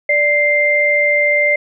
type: tone pair together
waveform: sine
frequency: 587.3 / 2093 Hz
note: D5 / C7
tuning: 0 / 0 cents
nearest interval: octave + minor seventh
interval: 2200 cents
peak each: -16 / -12 dBFS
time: 0.09-1.56 s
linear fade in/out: 5 ms
effects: none